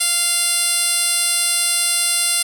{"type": "tone with band-pass filter", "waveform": "10% pulse", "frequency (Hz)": 695, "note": "F5", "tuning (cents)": -9, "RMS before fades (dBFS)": -18, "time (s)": [0, 2.43], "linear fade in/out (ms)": 10, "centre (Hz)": 8400, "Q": 2.4, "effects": []}